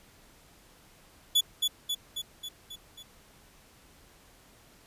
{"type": "tone with echo", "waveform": "40% pulse", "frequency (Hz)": 3430, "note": "A7", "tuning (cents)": -45, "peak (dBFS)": -19, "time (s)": [1.35, 1.41], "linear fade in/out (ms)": 10, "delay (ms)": 270, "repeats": 6, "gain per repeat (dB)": -4, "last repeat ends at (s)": 3.03, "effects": ["pink hiss -58 dBFS RMS until 4.86 s", "resampled to 32000 Hz"]}